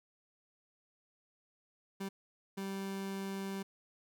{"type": "tone bursts at uneven times", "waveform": "30% pulse", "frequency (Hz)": 194.8, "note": "G3", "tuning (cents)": -11, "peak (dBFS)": -35, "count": 2, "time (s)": [[2, 2.09], [2.57, 3.63]], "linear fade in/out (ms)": 10, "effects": []}